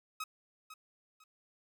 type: tone with echo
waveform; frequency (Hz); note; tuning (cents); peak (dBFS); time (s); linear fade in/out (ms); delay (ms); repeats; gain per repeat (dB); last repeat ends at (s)
sawtooth; 1272; D#6; +38; -33; 0.2-0.24; 5; 500; 2; -11; 1.24
effects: 12-bit